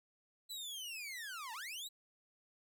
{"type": "linear two-way sweep", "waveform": "sawtooth", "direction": "down then up", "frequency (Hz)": [4035, 860, 4035], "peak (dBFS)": -40, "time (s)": [0.49, 1.89], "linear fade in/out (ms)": 20, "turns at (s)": 1.53, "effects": []}